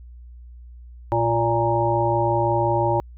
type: harmonic tone with a mistuned harmonic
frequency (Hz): 116.3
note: A#2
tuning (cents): -4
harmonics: 1 / 3 / 5 / 7 / 8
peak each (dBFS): -24 / -24 / -24 / -24 / -24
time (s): 1.12-3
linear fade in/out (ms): 0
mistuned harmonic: 7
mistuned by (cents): +22
effects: added 60 Hz sine -39 dBFS peak until 3.17 s